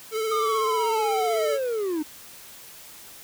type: tone with vibrato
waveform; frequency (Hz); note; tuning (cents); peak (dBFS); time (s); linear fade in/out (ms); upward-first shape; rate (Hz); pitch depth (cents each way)
square; 440; A4; 0; -25; 0.11-1.59; 50; triangle; 16; 39
type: linear sweep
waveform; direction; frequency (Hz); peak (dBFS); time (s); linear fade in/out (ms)
triangle; down; 1244.5 to 293.7; -22; 0.31-2.03; 10
effects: white hiss -45 dBFS RMS until 3.23 s